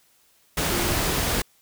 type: tone in noise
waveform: sine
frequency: 349.2 Hz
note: F4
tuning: in tune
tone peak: -29 dBFS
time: 0.72-0.94 s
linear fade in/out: 5 ms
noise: pink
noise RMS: -24 dBFS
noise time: 0.57-1.42 s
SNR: -8 dB
effects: white hiss -61 dBFS RMS until 1.61 s